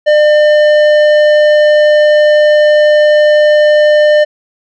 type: tone with tanh clipping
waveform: sine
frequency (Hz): 601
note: D5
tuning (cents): +40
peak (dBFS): -6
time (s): 0.06-4.25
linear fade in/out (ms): 20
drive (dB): 12
effects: none